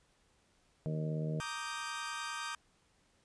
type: harmonic tone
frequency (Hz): 77.78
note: D#2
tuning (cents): 0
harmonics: 2 / 3 / 4 / 5 / 6 / 7 / 8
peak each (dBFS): -34 / -45 / -48 / -50 / -44 / -52 / -46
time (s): 0.86-1.4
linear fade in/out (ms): 0
type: chord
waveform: sawtooth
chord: Eb major seventh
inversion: second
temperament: equal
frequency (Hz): 932.3 / 1174.7 / 1244.5 / 1568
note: Bb5 / D6 / Eb6 / G6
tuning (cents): 0 / 0 / 0 / 0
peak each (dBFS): -42 / -41 / -40 / -39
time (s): 1.4-2.55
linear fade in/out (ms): 2
effects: pink hiss -71 dBFS RMS until 3.24 s + resampled to 22050 Hz